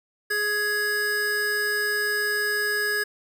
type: tone pair together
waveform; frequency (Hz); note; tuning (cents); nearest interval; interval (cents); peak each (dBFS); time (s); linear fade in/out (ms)
square; 417.2 / 1669; G#4 / G#6; +8 / +8; 2 octaves; 2400; -31 / -24; 0.3-3.04; 10
effects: none